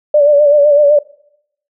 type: tone with vibrato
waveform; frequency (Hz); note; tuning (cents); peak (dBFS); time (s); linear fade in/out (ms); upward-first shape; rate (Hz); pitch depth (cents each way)
sine; 584; D5; -10; -5; 0.14-0.99; 5; sine; 7.9; 52
effects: noise-tail reverb RT60 0.7 s tail -21 dB re dry